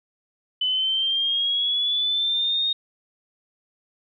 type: linear sweep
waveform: sine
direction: up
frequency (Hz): 3000 to 3721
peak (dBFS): -20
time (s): 0.61-2.73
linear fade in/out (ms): 5
effects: none